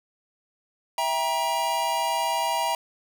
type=chord; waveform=square; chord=E diminished; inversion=none; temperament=just; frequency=659.3 / 791.1 / 949.3 Hz; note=E5 / G5 / Bb5; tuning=0 / +16 / +31 cents; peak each=-31 / -30 / -26 dBFS; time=0.98-2.75 s; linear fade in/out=2 ms; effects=none